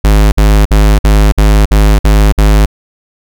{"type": "tone bursts", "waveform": "square", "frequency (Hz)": 51.91, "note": "G#1", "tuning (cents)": 0, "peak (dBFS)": -4, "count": 8, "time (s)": [0.04, 2.658], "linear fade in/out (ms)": 5, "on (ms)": 280, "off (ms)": 54, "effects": []}